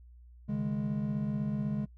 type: chord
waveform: triangle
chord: C# suspended second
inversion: none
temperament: equal with one note detuned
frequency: 139.56 / 155.56 / 207.7 Hz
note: C#3 / D#3 / G#3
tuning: +12 / 0 / 0 cents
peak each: -33 / -36 / -30 dBFS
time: 0.48-1.86 s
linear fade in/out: 20 ms
effects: noise-tail reverb RT60 0.1 s tail -23 dB re dry + added 60 Hz sine -51 dBFS peak until 1.97 s